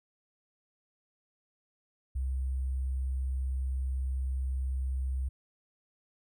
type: tone with sample-and-hold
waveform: sine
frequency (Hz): 65.41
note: C2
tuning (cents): 0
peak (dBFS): -29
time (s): 2.15-5.29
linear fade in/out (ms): 10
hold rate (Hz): 8820
effects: none